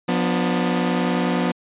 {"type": "chord", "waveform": "sawtooth", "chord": "B diminished", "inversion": "second", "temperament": "just", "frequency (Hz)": [177.8, 246.9, 296.3], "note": ["F3", "B3", "D4"], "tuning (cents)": [31, 0, 15], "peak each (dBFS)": [-18, -18, -24], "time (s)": [0.08, 1.52], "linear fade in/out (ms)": 10, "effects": ["resampled to 8000 Hz"]}